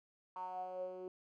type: tone with band-pass filter sweep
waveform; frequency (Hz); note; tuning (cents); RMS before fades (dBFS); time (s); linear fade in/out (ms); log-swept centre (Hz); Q
10% pulse; 184.1; F#3; -8; -44; 0.36-1.08; 2; 1000 to 390; 8.9
effects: none